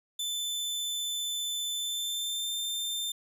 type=tone with pitch glide; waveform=sawtooth; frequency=3525 to 3582 Hz; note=A7 to A7; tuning=+2 to +30 cents; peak=-28 dBFS; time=0.19-3.12 s; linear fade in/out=5 ms; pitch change=+28 cents; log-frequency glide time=1.74-2.51 s; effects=none